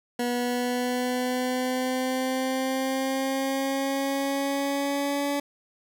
20% pulse linear sweep, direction up, 242.2 to 285.3 Hz, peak -20 dBFS, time 0.19-5.4 s, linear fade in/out 5 ms, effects none

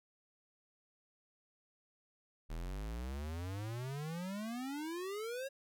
square exponential sweep, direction up, 38.5 to 554.4 Hz, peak -40 dBFS, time 2.49-5.49 s, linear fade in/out 20 ms, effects none

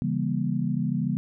sine chord, C# diminished seventh, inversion none, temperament just, 138.59 / 166.31 / 199.57 / 239.5 Hz, C#3 / E3 / G3 / Bb3, 0 / +16 / +31 / +47 cents, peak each -29 dBFS, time 0.02-1.17 s, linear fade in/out 0 ms, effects none

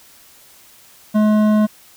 sine tone with hard clipping, 213 Hz, G#3, 44 cents sharp, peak -13 dBFS, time 1.14-1.67 s, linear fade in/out 20 ms, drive 11 dB, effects white hiss -47 dBFS RMS until 1.96 s

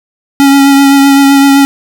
square tone with vibrato, 277.2 Hz, C#4, in tune, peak -3 dBFS, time 0.4-1.65 s, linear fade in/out 0 ms, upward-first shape triangle, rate 7.8 Hz, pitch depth 21 cents each way, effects none

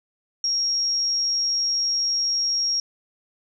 sine tone, 5588 Hz, F8, in tune, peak -20 dBFS, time 0.44-2.8 s, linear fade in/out 2 ms, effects none

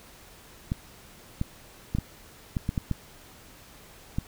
clicks, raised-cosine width 5 ms, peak -14 dBFS, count 9, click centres 0.719 / 1.414 / 1.95 / 1.986 / 2.568 / 2.691 / 2.778 / 2.913 / 4.185 s, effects pink hiss -51 dBFS RMS until 4.27 s

